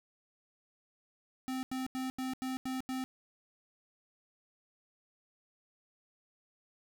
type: tone bursts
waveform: square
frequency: 259.7 Hz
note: C4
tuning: 13 cents flat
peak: -35 dBFS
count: 7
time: 1.48-3.04 s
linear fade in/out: 0 ms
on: 150 ms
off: 85 ms
effects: none